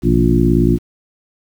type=harmonic tone with a mistuned harmonic; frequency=58.27 Hz; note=A#1; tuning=in tune; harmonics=1 / 2 / 3 / 4 / 5 / 6; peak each=-17 / -17 / -17 / -17 / -17 / -17 dBFS; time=0.02-0.79 s; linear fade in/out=50 ms; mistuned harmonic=2; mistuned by=+110 cents; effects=7-bit